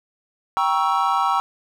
triangle chord, G diminished seventh, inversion none, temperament equal with one note detuned, 784 / 946.4 / 1108.7 / 1318.5 Hz, G5 / Bb5 / Db6 / Fb6, 0 / +26 / 0 / 0 cents, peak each -21 dBFS, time 0.57-1.4 s, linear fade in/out 0 ms, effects none

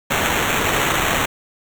white noise with sample-and-hold, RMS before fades -19 dBFS, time 0.1-1.26 s, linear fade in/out 10 ms, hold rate 4900 Hz, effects none

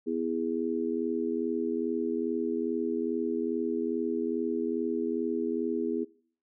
sine chord, E major, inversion second, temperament just, 247.2 / 329.6 / 412 Hz, B3 / E4 / G#4, +2 / 0 / -14 cents, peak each -32 dBFS, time 0.06-6.05 s, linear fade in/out 20 ms, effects noise-tail reverb RT60 0.5 s tail -21 dB re dry

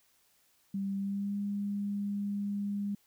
sine tone with pitch glide, 196.5 to 202.4 Hz, G3 to G#3, +4 to -44 cents, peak -31 dBFS, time 0.74-2.95 s, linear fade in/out 5 ms, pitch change +52 cents, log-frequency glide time 0.97-1.36 s, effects white hiss -69 dBFS RMS until 3.06 s

